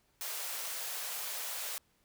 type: high-pass noise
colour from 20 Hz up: white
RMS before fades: -39 dBFS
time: 0.21-1.78 s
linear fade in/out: 0 ms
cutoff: 450 Hz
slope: 48 dB/octave
effects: pink hiss -72 dBFS RMS until 2.04 s